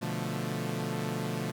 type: chord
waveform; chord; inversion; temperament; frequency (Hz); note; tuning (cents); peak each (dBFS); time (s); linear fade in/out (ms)
sawtooth; B half-diminished seventh; none; equal; 123.47 / 146.83 / 174.61 / 220; B2 / D3 / F3 / A3; 0 / 0 / 0 / 0; -33; 0.01-1.52; 20
effects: none